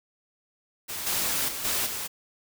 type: noise with level steps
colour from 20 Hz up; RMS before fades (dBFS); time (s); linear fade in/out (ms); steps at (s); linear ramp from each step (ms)
white; -34 / -27 / -34 / -27 / -33; 0.88-2.08; 20; 1.06 / 1.48 / 1.64 / 1.86; 10
effects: none